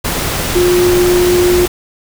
sine tone in noise, 356.3 Hz, F4, 35 cents sharp, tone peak -8 dBFS, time 0.55-1.66 s, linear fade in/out 10 ms, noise pink, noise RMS -17 dBFS, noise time 0.04-1.68 s, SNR +6 dB, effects none

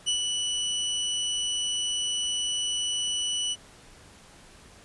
sawtooth tone with ADSR envelope, 2960 Hz, F#7, in tune, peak -19 dBFS, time 0.06-3.56 s, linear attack 24 ms, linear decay 100 ms, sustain -4 dB, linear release 39 ms, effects pink hiss -52 dBFS RMS until 4.84 s + resampled to 24000 Hz

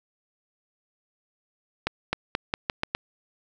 accelerating click train, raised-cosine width 0.3 ms, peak -8 dBFS, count 7, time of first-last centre 1.87-2.95 s, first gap 260 ms, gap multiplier 0.85, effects none

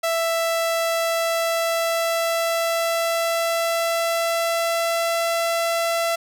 sawtooth tone with pitch glide, 663 to 671.1 Hz, E5 to E5, +10 to +31 cents, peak -16 dBFS, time 0.03-6.16 s, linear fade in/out 10 ms, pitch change +21 cents, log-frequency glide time 0.53-5.21 s, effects none

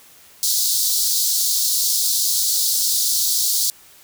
pink high-pass noise, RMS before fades -19 dBFS, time 0.43-3.7 s, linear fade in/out 0 ms, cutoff 4000 Hz, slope 48 dB/octave, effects white hiss -48 dBFS RMS until 4.03 s

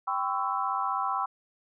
sine chord, C# half-diminished seventh, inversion second, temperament equal with one note detuned, 784 / 1013.2 / 1108.7 / 1318.5 Hz, G5 / B5 / C#6 / E6, 0 / +44 / 0 / 0 cents, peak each -32 dBFS, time 0.07-1.26 s, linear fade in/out 10 ms, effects none

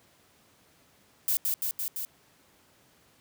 violet noise with echo, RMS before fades -26 dBFS, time 1.28-1.37 s, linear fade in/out 0 ms, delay 170 ms, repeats 4, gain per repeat -2 dB, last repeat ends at 2.05 s, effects pink hiss -62 dBFS RMS until 3.2 s + high-pass 100 Hz 12 dB/octave

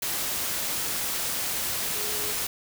sine tone in noise, 420 Hz, G#4, 19 cents sharp, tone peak -39 dBFS, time 1.95-2.33 s, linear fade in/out 5 ms, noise white, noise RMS -29 dBFS, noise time 0.02-2.47 s, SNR -13 dB, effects none

